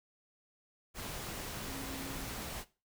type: tone in noise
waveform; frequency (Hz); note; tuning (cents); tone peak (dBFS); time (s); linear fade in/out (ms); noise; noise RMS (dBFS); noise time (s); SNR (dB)
sine; 270; C#4; -45; -45; 1.66-2.29; 50; pink; -42; 0.94-2.65; -6
effects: noise-tail reverb RT60 0.3 s tail -17 dB re dry